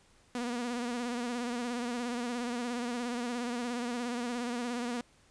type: tone with vibrato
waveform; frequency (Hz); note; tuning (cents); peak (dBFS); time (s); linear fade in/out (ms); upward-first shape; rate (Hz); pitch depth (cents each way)
sawtooth; 241.5; B3; -39; -29; 0.35-5.01; 2; sine; 17; 54
effects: pink hiss -64 dBFS RMS until 5.3 s + resampled to 22050 Hz